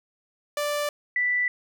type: tone pair in turn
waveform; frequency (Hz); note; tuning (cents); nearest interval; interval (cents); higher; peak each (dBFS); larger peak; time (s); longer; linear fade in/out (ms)
sawtooth / sine; 587.3 / 1975.4; D5 / B6; 0 / 0; octave + major sixth; 2100; second; -21; neither; 0.57-0.89 / 1.16-1.48; neither; 2
effects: none